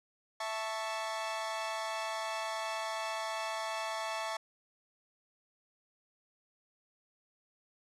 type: chord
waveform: sawtooth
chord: A major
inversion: second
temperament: equal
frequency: 659.3 / 880 / 1108.7 Hz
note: E5 / A5 / C#6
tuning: 0 / 0 / 0 cents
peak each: -35 / -35 / -37 dBFS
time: 0.4-4.37 s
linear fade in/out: 5 ms
effects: low-pass 8000 Hz 12 dB/octave